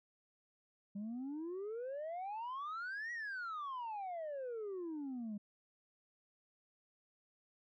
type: exponential two-way sweep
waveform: sine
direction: up then down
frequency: 196 to 1937 to 200.2 Hz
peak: -38 dBFS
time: 0.95-5.38 s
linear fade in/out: 10 ms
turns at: 3.12 s
effects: tanh soft clip ceiling -39 dBFS